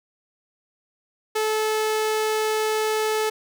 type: tone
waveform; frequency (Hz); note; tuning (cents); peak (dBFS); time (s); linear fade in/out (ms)
sawtooth; 433.6; A4; -25; -17; 1.35-3.3; 10
effects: none